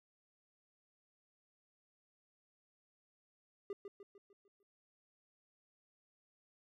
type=tone with echo; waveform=triangle; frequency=400 Hz; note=G4; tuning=35 cents sharp; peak=-37 dBFS; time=3.7-3.73 s; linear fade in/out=2 ms; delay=150 ms; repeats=6; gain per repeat=-6 dB; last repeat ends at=4.63 s; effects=none